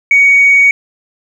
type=tone; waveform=sine; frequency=2242 Hz; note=C#7; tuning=19 cents sharp; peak=-3 dBFS; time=0.11-0.71 s; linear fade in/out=2 ms; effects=tanh soft clip ceiling 0 dBFS + 7-bit